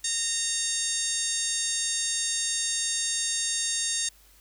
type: harmonic tone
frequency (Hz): 923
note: A#5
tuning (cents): -17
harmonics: 2 / 3 / 4 / 5 / 6 / 7 / 8 / 9 / 10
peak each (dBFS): -39 / -43 / -33 / -36 / -37 / -31 / -33 / -39 / -33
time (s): 0.04-4.09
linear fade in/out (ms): 5
effects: added 50 Hz sine -58 dBFS peak until 4.4 s + white hiss -58 dBFS RMS until 4.4 s